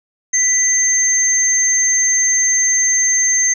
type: tone pair together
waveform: sine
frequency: 1984 / 6310 Hz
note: B6 / G8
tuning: +7 / +10 cents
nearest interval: octave + minor sixth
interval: 2003 cents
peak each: -20 / -12 dBFS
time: 0.33-3.54 s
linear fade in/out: 10 ms
effects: none